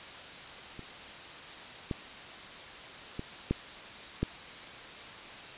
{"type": "clicks", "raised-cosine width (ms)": 3, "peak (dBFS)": [-30, -19, -23, -14, -15], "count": 5, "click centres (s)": [0.793, 1.912, 3.194, 3.51, 4.23], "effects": ["white hiss -45 dBFS RMS until 5.57 s", "resampled to 8000 Hz"]}